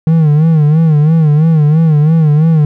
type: tone with vibrato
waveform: triangle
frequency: 155.56 Hz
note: D#3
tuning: in tune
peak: -3 dBFS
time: 0.07-2.65 s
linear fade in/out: 2 ms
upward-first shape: sine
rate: 3 Hz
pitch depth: 99 cents each way
effects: none